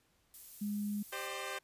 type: noise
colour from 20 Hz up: violet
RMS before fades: -49 dBFS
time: 0.34-1.27 s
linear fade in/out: 0 ms
type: tone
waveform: sine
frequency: 206.3 Hz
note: G#3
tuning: 11 cents flat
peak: -34 dBFS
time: 0.61-1.03 s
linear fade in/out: 10 ms
type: chord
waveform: 10% pulse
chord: G suspended fourth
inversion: none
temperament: equal with one note detuned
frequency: 392 / 523.3 / 600.4 Hz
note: G4 / C5 / D5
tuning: 0 / 0 / +38 cents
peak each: -35 / -34 / -36 dBFS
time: 1.12-1.59 s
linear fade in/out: 10 ms
effects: pink hiss -73 dBFS RMS until 1.63 s + resampled to 32000 Hz